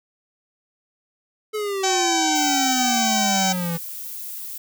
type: exponential sweep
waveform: square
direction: down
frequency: 433.7 to 164.81 Hz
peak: -24 dBFS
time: 1.53-3.78 s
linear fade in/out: 20 ms
type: harmonic tone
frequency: 767 Hz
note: G5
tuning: 38 cents flat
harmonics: 1 / 2 / 3 / 4 / 5 / 6 / 7 / 8 / 9 / 10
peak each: -22 / -31 / -31 / -31 / -31 / -33 / -30 / -27 / -28 / -34 dBFS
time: 1.83-3.53 s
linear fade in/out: 10 ms
type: noise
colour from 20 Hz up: violet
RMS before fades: -33 dBFS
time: 2.35-4.58 s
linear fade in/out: 5 ms
effects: none

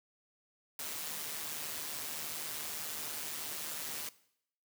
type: noise with amplitude modulation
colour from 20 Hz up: white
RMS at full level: -38 dBFS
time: 0.79-4.09 s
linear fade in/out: 2 ms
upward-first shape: sine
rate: 153 Hz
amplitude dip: 55%
effects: noise-tail reverb RT60 0.7 s tail -19 dB re dry + high-pass 100 Hz 12 dB/octave

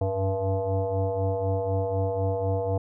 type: tone with frequency modulation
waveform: sine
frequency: 290 Hz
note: D4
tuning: 22 cents flat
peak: -23 dBFS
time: 0.01-2.78 s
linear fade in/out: 5 ms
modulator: 192 Hz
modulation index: 2.2
effects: none

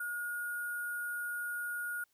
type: tone with sample-and-hold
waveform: sine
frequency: 1437 Hz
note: F6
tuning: 49 cents sharp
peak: -35 dBFS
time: 0-2.04 s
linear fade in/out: 5 ms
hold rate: 11025 Hz
effects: white hiss -75 dBFS RMS until 2.13 s

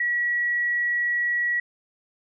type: tone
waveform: sine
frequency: 1926 Hz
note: B6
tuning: 44 cents flat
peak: -21 dBFS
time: 0-1.6 s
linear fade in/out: 5 ms
effects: none

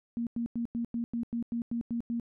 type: tone bursts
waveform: sine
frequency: 234.5 Hz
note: A#3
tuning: 11 cents sharp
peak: -29 dBFS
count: 11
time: 0.17-2.198 s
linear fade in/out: 0 ms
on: 98 ms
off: 95 ms
effects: none

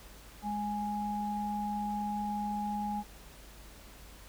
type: tone pair together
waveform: sine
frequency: 207.7 / 830.8 Hz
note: G#3 / G#5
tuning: 0 / 0 cents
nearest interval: 2 octaves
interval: 2400 cents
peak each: -35 / -34 dBFS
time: 0.42-3.04 s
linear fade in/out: 50 ms
effects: added 50 Hz sine -53 dBFS peak until 4.28 s + pink hiss -54 dBFS RMS until 4.28 s

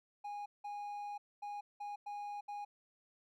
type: tone bursts at uneven times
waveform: triangle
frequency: 822 Hz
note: G#5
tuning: 18 cents flat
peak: -39 dBFS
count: 6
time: 0.24-0.46 / 0.64-1.18 / 1.42-1.61 / 1.8-1.96 / 2.06-2.41 / 2.48-2.65 s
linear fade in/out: 10 ms
effects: none

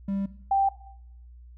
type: tone pair in turn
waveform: triangle / sine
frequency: 196.9 / 784.9 Hz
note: G3 / G5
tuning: +8 / +2 cents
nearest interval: 2 octaves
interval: 2394 cents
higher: second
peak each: -24 / -19 dBFS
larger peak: second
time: 0.08-0.26 / 0.51-0.69 s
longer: neither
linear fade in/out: 5 ms
effects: noise-tail reverb RT60 0.7 s tail -17 dB re dry + added 60 Hz sine -45 dBFS peak until 1.57 s

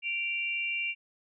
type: tone pair together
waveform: sine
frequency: 2349 / 2773 Hz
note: D7 / F7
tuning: 0 / -13 cents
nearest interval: minor third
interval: 287 cents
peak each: -32 / -32 dBFS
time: 0.02-0.95 s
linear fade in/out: 50 ms
effects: none

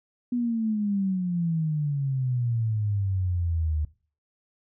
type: exponential sweep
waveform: sine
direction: down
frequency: 246.9 to 74.8 Hz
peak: -23 dBFS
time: 0.32-3.85 s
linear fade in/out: 5 ms
effects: noise-tail reverb RT60 0.4 s tail -20 dB re dry

